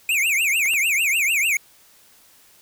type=tone with vibrato; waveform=square; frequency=2428 Hz; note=D#7; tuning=43 cents flat; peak=-18 dBFS; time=0.09-1.57 s; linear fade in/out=2 ms; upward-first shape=triangle; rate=6.7 Hz; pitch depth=280 cents each way
type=clicks; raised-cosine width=0.3 ms; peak=-22 dBFS; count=2; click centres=0.659 / 0.736 s
effects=white hiss -53 dBFS RMS until 2.61 s